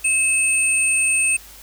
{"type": "tone pair together", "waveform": "sine", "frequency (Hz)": [2597, 8721], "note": ["E7", "C#9"], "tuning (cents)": [-26, -29], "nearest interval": "octave + major sixth", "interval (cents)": 2097, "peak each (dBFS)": -18, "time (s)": [0.04, 1.37], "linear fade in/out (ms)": 10, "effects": ["added 50 Hz sine -47 dBFS peak until 1.62 s", "white hiss -43 dBFS RMS until 1.62 s"]}